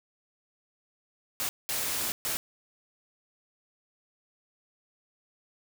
white noise bursts at uneven times, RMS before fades -31 dBFS, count 3, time 1.4-1.49 / 1.69-2.12 / 2.25-2.37 s, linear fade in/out 0 ms, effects none

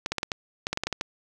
clicks, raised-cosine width 0.2 ms, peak -10 dBFS, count 12, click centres 0.061 / 0.12 / 0.183 / 0.231 / 0.318 / 0.669 / 0.73 / 0.774 / 0.836 / 0.87 / 0.927 / 1.011 s, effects none

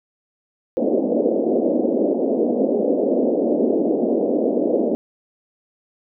pink band-pass noise, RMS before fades -19 dBFS, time 0.77-4.95 s, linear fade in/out 0 ms, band 230 to 610 Hz, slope 48 dB/octave, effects none

